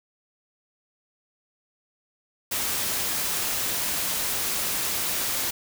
white noise, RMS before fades -27 dBFS, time 2.51-5.51 s, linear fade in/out 10 ms, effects none

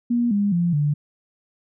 sine tone with pitch steps, 238.7 / 203.1 / 172.73 / 146.94 Hz, A#3 / G#3 / F3 / D3, +41 / -38 / -19 / +1 cents, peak -17 dBFS, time 0.1-0.94 s, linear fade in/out 10 ms, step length 210 ms, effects none

